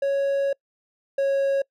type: tone pair in turn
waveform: triangle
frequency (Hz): 554.4 / 549.9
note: C#5 / C#5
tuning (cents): 0 / -14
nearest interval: unison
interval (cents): 14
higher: first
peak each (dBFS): -18 / -17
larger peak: second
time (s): 0.02-0.53 / 1.18-1.62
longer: first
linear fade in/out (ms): 5
effects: noise-tail reverb RT60 0.1 s tail -26 dB re dry